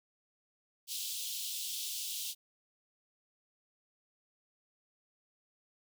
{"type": "high-pass noise", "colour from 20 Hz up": "pink", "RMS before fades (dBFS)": -39, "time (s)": [0.87, 2.35], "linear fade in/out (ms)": 50, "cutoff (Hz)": 3000, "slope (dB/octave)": 48, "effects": []}